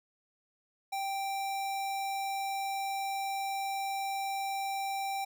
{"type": "tone", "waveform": "square", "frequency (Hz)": 784, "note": "G5", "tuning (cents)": 0, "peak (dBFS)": -33, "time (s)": [0.92, 5.25], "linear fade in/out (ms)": 10, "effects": []}